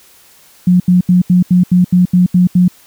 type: tone bursts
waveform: sine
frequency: 179.8 Hz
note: F#3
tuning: 49 cents flat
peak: -5 dBFS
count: 10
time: 0.67-2.681 s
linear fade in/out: 5 ms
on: 130 ms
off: 79 ms
effects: white hiss -45 dBFS RMS until 2.86 s